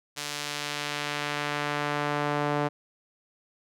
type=tone with band-pass filter sweep; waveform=sawtooth; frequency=146.7 Hz; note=D3; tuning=2 cents flat; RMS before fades=-30 dBFS; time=0.16-2.69 s; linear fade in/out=20 ms; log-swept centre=5700 to 750 Hz; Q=0.73; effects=none